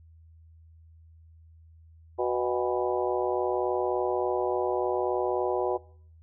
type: harmonic tone with a mistuned harmonic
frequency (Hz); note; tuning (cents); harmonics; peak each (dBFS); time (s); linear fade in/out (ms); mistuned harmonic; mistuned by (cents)
123.47; B2; 0; 3 / 4 / 5 / 6 / 7 / 8; -28 / -30 / -32 / -34 / -35 / -36; 2.18-5.78; 20; 7; -88
effects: noise-tail reverb RT60 0.6 s tail -23 dB re dry + added 81 Hz sine -51 dBFS peak until 6.22 s